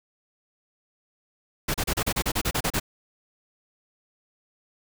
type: noise bursts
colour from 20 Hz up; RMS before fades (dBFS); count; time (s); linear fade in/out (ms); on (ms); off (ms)
pink; -25; 12; 1.68-2.799; 10; 63; 33
effects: none